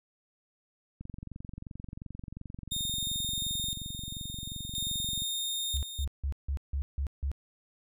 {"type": "click train", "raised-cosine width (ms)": 5, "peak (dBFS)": -29, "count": 97, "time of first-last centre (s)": [1.01, 5.221], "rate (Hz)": 22.8}
{"type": "tone with tremolo", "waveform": "sawtooth", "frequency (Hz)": 3668, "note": "A#7", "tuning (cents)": -29, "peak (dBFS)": -28, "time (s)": [2.71, 6.05], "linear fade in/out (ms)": 10, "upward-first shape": "square", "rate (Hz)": 0.49, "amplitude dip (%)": 60}
{"type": "tone bursts", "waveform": "sine", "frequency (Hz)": 69.3, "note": "C#2", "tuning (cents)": 0, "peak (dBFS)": -28, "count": 7, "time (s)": [5.74, 7.316], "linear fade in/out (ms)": 0, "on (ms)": 88, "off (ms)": 160}
{"effects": []}